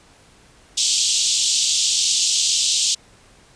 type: band-pass noise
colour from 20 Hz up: white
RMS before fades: -19 dBFS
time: 0.77-2.95 s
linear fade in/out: 10 ms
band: 3000 to 7900 Hz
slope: 48 dB/octave
effects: pink hiss -51 dBFS RMS until 3.55 s + resampled to 22050 Hz